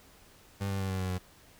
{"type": "tone with pitch steps", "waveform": "30% pulse", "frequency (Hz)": [99.1, 97.57, 96.06, 94.57, 93.11, 91.67], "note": ["G2", "G2", "G2", "F#2", "F#2", "F#2"], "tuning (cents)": [19, -8, -35, 38, 11, -16], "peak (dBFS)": -28, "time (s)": [0.6, 1.188], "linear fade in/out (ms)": 20, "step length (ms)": 98, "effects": ["pink hiss -58 dBFS RMS until 1.59 s"]}